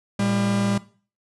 45% pulse tone pair together, 114.32 / 200 Hz, A#2 / G3, -33 / +35 cents, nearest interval minor seventh, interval 968 cents, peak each -27 / -21 dBFS, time 0.19-0.78 s, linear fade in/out 5 ms, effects noise-tail reverb RT60 0.4 s tail -17 dB re dry + resampled to 24000 Hz

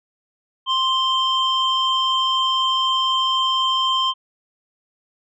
sine tone pair together, 1047 / 3137 Hz, C6 / G7, +1 / +1 cents, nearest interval octave + perfect fifth, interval 1900 cents, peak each -18 dBFS, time 0.66-4.14 s, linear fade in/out 50 ms, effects tanh soft clip ceiling -12 dBFS

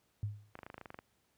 sine tone with exponential decay, 103.83 Hz, G#2, in tune, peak -30 dBFS, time 0.23-0.53 s, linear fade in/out 0 ms, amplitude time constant 64 ms
clicks, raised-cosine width 0.5 ms, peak -31 dBFS, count 12, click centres 0.554 / 0.59 / 0.632 / 0.665 / 0.701 / 0.743 / 0.78 / 0.813 / 0.858 / 0.904 / 0.944 / 0.989 s
effects pink hiss -75 dBFS RMS until 1.37 s + high-pass 60 Hz 12 dB/octave

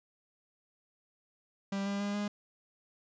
45% pulse tone with pitch steps, 197.2 / 200.1 / 203 / 205.9 Hz, G3 / G3 / G#3 / G#3, +11 / +36 / -39 / -15 cents, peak -32 dBFS, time 1.72-2.28 s, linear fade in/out 5 ms, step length 140 ms, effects resampled to 16000 Hz

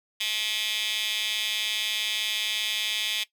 15% pulse tone with high-pass filter, 214.4 Hz, A3, 45 cents flat, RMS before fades -28 dBFS, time 0.2-3.24 s, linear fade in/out 10 ms, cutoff 3000 Hz, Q 6.3, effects noise-tail reverb RT60 0.1 s tail -17 dB re dry

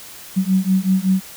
sine beating tone pair, 186.3 / 191.6 Hz, F#3 / G3, +12 / -39 cents, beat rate 5.3 Hz, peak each -17 dBFS, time 0.36-1.21 s, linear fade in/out 20 ms, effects white hiss -38 dBFS RMS until 1.36 s

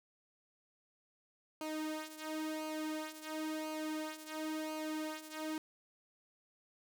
sawtooth tone with flanger, 311.1 Hz, D#4, in tune, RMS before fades -41 dBFS, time 1.61-5.58 s, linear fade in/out 2 ms, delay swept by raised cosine 0.55 to 3.25 ms, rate 0.96 Hz, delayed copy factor -0.7, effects none

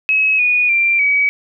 sine tone with pitch steps, 2565 / 2463 / 2366 / 2272 Hz, E7 / D#7 / D7 / C#7, -48 / -18 / +12 / +42 cents, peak -11 dBFS, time 0.09-1.29 s, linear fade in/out 0 ms, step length 300 ms, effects none

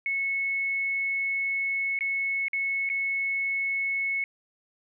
sine tone with dropouts, 2198 Hz, C#7, 15 cents flat, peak -25 dBFS, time 0.06-4.24 s, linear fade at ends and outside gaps 1 ms, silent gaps 1.99-2.008 / 2.483-2.532 / 2.891-2.899 s, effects none

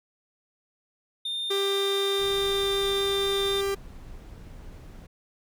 triangle tone with pitch glide, 3625 to 3602 Hz, A#7 to A7, -49 to +40 cents, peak -27 dBFS, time 1.25-3.61 s, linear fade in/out 5 ms, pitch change -11 cents, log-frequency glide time 2.35-2.71 s
45% pulse tone, 395 Hz, G4, 13 cents sharp, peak -25 dBFS, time 1.5-3.75 s, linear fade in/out 10 ms
brown noise, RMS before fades -43 dBFS, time 2.19-5.07 s, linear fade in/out 10 ms
effects none

